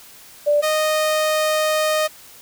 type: tone pair in turn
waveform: sine / sawtooth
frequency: 587.3 / 618.9 Hz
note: D5 / D#5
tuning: 0 / -9 cents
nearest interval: minor second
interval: 91 cents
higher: second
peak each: -13 dBFS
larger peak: neither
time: 0.46-0.62 / 0.62-2.08 s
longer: second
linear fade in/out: 20 ms
effects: white hiss -44 dBFS RMS until 2.41 s